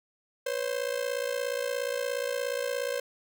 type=ring-modulated tone; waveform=45% pulse; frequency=523.3 Hz; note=C5; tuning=in tune; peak=-26 dBFS; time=0.46-3 s; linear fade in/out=5 ms; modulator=28.5 Hz; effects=none